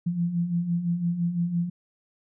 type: beating tone pair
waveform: sine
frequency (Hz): 167.9 / 173.8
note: E3 / F3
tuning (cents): +32 / -8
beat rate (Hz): 5.9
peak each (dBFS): -31 / -24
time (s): 0.06-1.7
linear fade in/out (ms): 10
effects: none